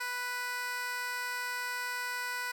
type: tone with high-pass filter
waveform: 15% pulse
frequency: 493.9 Hz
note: B4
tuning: in tune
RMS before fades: -36 dBFS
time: 0-2.52 s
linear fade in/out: 10 ms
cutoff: 1300 Hz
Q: 1.2
effects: none